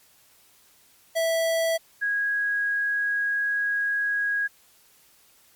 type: tone pair in turn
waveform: square / sine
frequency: 657 / 1650.3 Hz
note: E5 / G#6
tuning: -6 / -11 cents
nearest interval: octave + major third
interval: 1595 cents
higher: second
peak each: -22 dBFS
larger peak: neither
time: 1.15-1.78 / 2.01-4.48 s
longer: second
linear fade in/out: 20 ms
effects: white hiss -58 dBFS RMS until 5.55 s + MP3 96 kbps